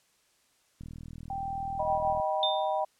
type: click train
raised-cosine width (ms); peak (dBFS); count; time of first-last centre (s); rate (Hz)
5; -31; 57; 0.81-2.2; 40.3
type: tone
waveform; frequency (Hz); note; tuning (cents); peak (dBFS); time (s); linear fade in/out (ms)
sine; 784; G5; 0; -32; 1.3-2.16; 2
type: chord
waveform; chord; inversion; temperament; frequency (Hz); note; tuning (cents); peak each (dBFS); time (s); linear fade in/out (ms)
sine; Eb augmented; none; just; 622.3 / 777.8 / 972.3; Eb5 / G5 / B5; 0 / -14 / -27; -30 / -30 / -33; 1.79-2.85; 10
type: tone with exponential decay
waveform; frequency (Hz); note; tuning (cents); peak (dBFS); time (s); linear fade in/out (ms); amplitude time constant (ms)
sine; 3600; A7; +39; -23; 2.43-2.8; 1; 80
effects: white hiss -68 dBFS RMS until 2.99 s + low-pass 10000 Hz 12 dB/octave